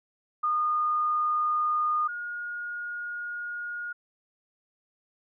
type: tone pair in turn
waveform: sine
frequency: 1223 / 1433.5 Hz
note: D#6 / F6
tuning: -30 / +45 cents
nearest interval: minor third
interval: 275 cents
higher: second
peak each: -23 / -32 dBFS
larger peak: first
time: 0.43-2.08 / 2.08-3.93 s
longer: second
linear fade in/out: 10 ms
effects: none